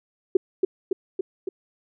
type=tone with echo; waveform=sine; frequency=376.9 Hz; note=F#4; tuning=32 cents sharp; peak=-12 dBFS; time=0.35-0.37 s; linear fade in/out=5 ms; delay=280 ms; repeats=4; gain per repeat=-3 dB; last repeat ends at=1.49 s; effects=none